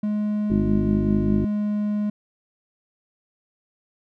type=tone with pitch glide; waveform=triangle; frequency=209.9 to 208.6 Hz; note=G#3 to G#3; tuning=+19 to +8 cents; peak=-19 dBFS; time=0.03-2.1 s; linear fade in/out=5 ms; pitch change=-11 cents; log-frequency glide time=0.35-1.44 s
type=harmonic tone; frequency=51 Hz; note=G#1; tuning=31 cents flat; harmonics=1 / 2 / 3 / 4 / 5 / 6 / 7; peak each=-28 / -28 / -28 / -28 / -28 / -28 / -28 dBFS; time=0.5-1.45 s; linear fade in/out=5 ms
effects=none